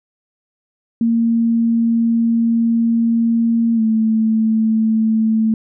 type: tone with pitch glide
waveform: sine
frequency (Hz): 230.4 to 221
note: A#3 to A3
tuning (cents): -20 to +8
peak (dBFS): -12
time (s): 1.01-5.54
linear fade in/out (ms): 2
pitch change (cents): -72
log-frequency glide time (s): 3.75-3.81
effects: none